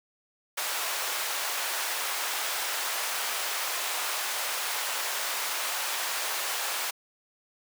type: high-pass noise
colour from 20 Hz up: pink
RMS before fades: -31 dBFS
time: 0.57-6.91 s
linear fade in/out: 10 ms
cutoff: 800 Hz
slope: 12 dB/octave
effects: high-pass 400 Hz 12 dB/octave